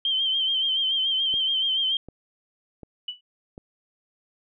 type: tone with vibrato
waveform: sine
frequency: 3136 Hz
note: G7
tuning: in tune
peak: -21 dBFS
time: 0.05-1.97 s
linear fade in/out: 2 ms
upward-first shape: sine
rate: 7 Hz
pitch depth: 50 cents each way
type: click train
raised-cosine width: 2 ms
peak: -27 dBFS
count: 4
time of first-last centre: 1.34-3.579 s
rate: 1.34 Hz
type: tone with exponential decay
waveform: sine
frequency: 2960 Hz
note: F#7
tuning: in tune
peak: -25 dBFS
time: 3.08-3.21 s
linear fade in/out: 5 ms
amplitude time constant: 28 ms
effects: none